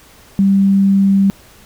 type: tone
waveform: sine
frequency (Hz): 196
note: G3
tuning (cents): 0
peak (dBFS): -8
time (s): 0.39-1.3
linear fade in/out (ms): 0
effects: pink hiss -44 dBFS RMS until 1.65 s